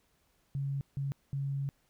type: tone bursts at uneven times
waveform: sine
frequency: 138.59 Hz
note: C#3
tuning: in tune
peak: -31 dBFS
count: 3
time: 0.55-0.81 / 0.97-1.12 / 1.33-1.69 s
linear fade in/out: 0 ms
effects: pink hiss -72 dBFS RMS until 1.89 s